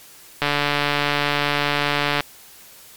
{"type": "click train", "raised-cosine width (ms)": 0.3, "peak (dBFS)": -3, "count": 260, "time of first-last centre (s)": [0.42, 2.206], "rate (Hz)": 145, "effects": ["white hiss -45 dBFS RMS until 2.96 s", "MP3 96 kbps"]}